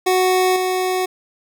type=tone with level steps; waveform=25% pulse; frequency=370 Hz; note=F#4; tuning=in tune; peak=-10 / -14 dBFS; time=0.06-1.06 s; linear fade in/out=10 ms; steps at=0.56 s; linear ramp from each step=2 ms; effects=none